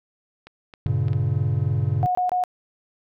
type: clicks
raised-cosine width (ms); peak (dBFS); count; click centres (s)
0.3; -26; 5; 0.47 / 0.738 / 0.866 / 1.083 / 1.132
type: chord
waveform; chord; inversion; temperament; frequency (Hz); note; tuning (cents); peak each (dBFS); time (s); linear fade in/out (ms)
triangle; G diminished; none; just; 98 / 117.6 / 141.12; G2 / Bb2 / Db3; 0 / +16 / +31; -22; 0.86-2.06; 0
type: tone bursts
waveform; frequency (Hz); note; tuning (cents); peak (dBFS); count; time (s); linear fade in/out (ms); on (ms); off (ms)
sine; 727; F#5; -31; -19; 3; 2.03-2.438; 0; 120; 24
effects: none